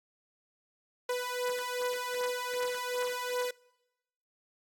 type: beating tone pair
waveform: sawtooth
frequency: 493.9 / 496.5 Hz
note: B4 / B4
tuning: 0 / +9 cents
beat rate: 2.6 Hz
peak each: -31 / -30 dBFS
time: 1.09-3.51 s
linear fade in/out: 5 ms
effects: noise-tail reverb RT60 1.0 s tail -24 dB re dry + AAC 64 kbps